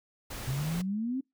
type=noise; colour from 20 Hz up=pink; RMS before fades=-40 dBFS; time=0.3-0.82 s; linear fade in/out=10 ms
type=exponential sweep; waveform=sine; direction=up; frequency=126.4 to 273.2 Hz; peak=-29 dBFS; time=0.47-1.21 s; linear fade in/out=10 ms
effects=noise-tail reverb RT60 0.2 s tail -25 dB re dry